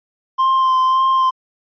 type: tone with vibrato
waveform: triangle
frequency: 1046.5 Hz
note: C6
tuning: in tune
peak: -10 dBFS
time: 0.38-1.31 s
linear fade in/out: 20 ms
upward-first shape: sine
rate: 1.8 Hz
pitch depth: 17 cents each way
effects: resampled to 11025 Hz